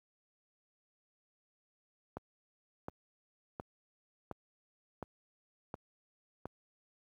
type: click train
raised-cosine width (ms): 1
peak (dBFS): -26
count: 7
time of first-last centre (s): 2.17-6.456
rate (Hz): 1.4
effects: high-pass 60 Hz 12 dB/octave + 11-bit